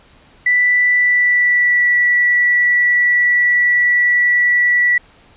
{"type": "tone with pitch glide", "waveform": "sine", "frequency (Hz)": [1975.5, 1951.7], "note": ["B6", "B6"], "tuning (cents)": [0, -21], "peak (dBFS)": -10, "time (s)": [0.46, 4.98], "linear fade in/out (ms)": 5, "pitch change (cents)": -21, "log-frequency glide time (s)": [0.94, 1.89], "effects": ["pink hiss -48 dBFS RMS until 5.36 s", "resampled to 8000 Hz"]}